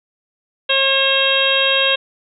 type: harmonic tone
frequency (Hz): 540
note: C#5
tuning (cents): -45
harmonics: 1 / 2 / 3 / 4 / 5 / 6 / 7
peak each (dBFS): -20 / -25 / -22 / -29 / -18 / -18 / -21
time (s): 0.69-1.96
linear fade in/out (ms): 10
effects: none